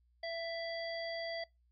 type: harmonic tone with a mistuned harmonic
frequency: 668 Hz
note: E5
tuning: 23 cents sharp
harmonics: 1 / 3 / 5 / 7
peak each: -39 / -44 / -51 / -47 dBFS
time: 0.23-1.44 s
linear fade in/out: 5 ms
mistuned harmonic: 3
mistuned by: -17 cents
effects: noise-tail reverb RT60 0.2 s tail -23 dB re dry + added 60 Hz sine -68 dBFS peak until 1.71 s